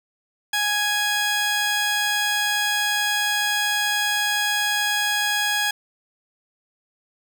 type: tone pair together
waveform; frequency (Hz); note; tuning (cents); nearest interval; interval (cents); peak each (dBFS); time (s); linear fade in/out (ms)
15% pulse; 830.6 / 1661.2; G#5 / G#6; 0 / 0; octave; 1200; -18; 0.53-5.71; 5
effects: 8-bit